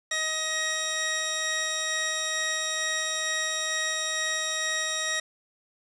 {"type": "tone pair together", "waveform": "15% pulse", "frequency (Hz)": [630.4, 1889], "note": ["D#5", "A#6"], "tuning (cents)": [23, 22], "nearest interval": "octave + perfect fifth", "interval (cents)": 1899, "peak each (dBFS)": [-28, -21], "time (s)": [0.11, 5.2], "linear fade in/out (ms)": 5, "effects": ["resampled to 22050 Hz", "8-bit"]}